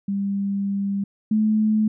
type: tone pair in turn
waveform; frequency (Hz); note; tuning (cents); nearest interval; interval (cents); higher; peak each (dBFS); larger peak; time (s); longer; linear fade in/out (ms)
sine; 198.7 / 215.5; G3 / A3; +24 / -36; minor second; 140; second; -21 / -16; second; 0.08-1.04 / 1.31-1.88; first; 5
effects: none